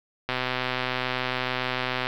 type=click train; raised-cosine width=0.3 ms; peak=-10 dBFS; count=227; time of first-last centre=0.29-2.07 s; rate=127 Hz; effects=low-pass 5000 Hz 12 dB/octave + 8-bit